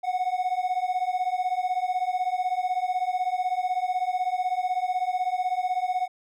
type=beating tone pair; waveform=triangle; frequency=727 / 743 Hz; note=F#5 / F#5; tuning=-31 / +7 cents; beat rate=16 Hz; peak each=-25 dBFS; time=0.03-6.08 s; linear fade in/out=20 ms; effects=none